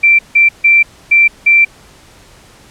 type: tone bursts at uneven times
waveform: sine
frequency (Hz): 2349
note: D7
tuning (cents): 0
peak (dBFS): -4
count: 5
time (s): 0.03-0.19 / 0.35-0.49 / 0.64-0.83 / 1.11-1.28 / 1.46-1.65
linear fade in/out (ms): 10
effects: pink hiss -42 dBFS RMS until 2.7 s + low-pass 10000 Hz 12 dB/octave